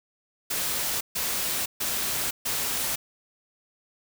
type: noise bursts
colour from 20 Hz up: white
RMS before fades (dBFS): -28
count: 4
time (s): 0.5-2.96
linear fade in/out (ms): 10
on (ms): 510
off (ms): 140
effects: none